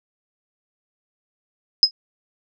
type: tone with exponential decay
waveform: sine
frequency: 5080 Hz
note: D#8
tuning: 35 cents sharp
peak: -4 dBFS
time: 1.83-1.91 s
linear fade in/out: 1 ms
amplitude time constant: 16 ms
effects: none